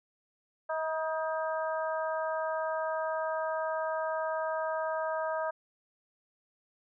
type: harmonic tone with a mistuned harmonic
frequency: 318.2 Hz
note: D#4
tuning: 39 cents sharp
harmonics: 2 / 3 / 4 / 5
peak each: -32 / -36 / -38 / -40 dBFS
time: 0.69-5.51 s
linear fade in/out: 10 ms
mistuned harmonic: 4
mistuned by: -28 cents
effects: none